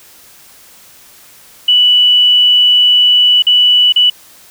sine tone with dropouts, 2960 Hz, F#7, in tune, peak -5 dBFS, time 1.68-4.1 s, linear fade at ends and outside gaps 5 ms, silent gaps 3.423-3.467 / 3.924-3.96 s, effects white hiss -41 dBFS RMS until 4.5 s

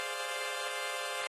10% pulse chord, D half-diminished seventh, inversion second, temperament equal, 415.3 / 523.3 / 587.3 / 698.5 Hz, Ab4 / C5 / D5 / F5, 0 / 0 / 0 / 0 cents, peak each -36 / -30 / -33 / -33 dBFS, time 0-1.27 s, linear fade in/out 0 ms, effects AAC 32 kbps

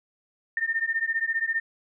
sine beating tone pair, 1807 / 1822 Hz, A6 / A#6, +46 / -40 cents, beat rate 15 Hz, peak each -27 dBFS, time 0.57-1.6 s, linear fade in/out 2 ms, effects none

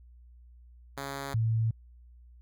5% pulse / sine tone pair in turn, 138.59 / 112.54 Hz, C#3 / A2, 0 / +40 cents, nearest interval major third, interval 360 cents, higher first, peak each -24 dBFS, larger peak neither, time 0.97-1.34 / 1.34-1.71 s, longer neither, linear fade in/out 5 ms, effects added 60 Hz sine -51 dBFS peak until 2.41 s

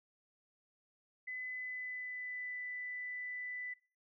sine tone with pitch glide, 2013 to 1989.9 Hz, B6 to B6, +33 to +13 cents, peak -40 dBFS, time 1.27-3.74 s, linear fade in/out 10 ms, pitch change -20 cents, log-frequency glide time 1.46-2.6 s, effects noise-tail reverb RT60 0.4 s tail -22 dB re dry

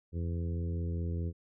harmonic tone with a mistuned harmonic, 84.7 Hz, E2, 48 cents sharp, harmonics 1 / 2 / 3 / 4 / 5 / 6, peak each -32 / -39 / -46 / -46 / -47 / -52 dBFS, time 0.12-1.33 s, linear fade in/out 50 ms, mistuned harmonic 1, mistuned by +17 cents, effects none

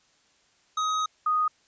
square / sine tone pair in turn, 1261 / 1242.2 Hz, D#6 / D#6, +23 / -3 cents, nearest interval unison, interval 26 cents, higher first, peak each -25 / -21 dBFS, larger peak second, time 0.77-1.06 / 1.26-1.48 s, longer first, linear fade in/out 5 ms, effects white hiss -64 dBFS RMS until 1.67 s + resampled to 16000 Hz

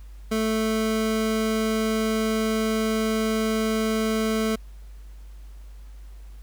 25% pulse tone, 220 Hz, A3, in tune, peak -18 dBFS, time 0.31-4.56 s, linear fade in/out 10 ms, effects added 50 Hz sine -39 dBFS peak until 6.42 s + pink hiss -59 dBFS RMS until 6.42 s

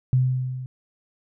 sine tone with level ramp, 128.3 Hz, C3, 34 cents flat, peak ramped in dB -14 to -31 dBFS, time 0.13-0.66 s, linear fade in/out 0 ms, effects none

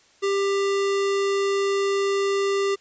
square tone, 396.1 Hz, G4, 18 cents sharp, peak -21 dBFS, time 0.22-2.76 s, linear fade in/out 20 ms, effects white hiss -57 dBFS RMS until 2.8 s + resampled to 16000 Hz

